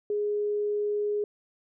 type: tone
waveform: sine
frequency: 415.3 Hz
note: G#4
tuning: in tune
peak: -25 dBFS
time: 0.1-1.24 s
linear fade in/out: 2 ms
effects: none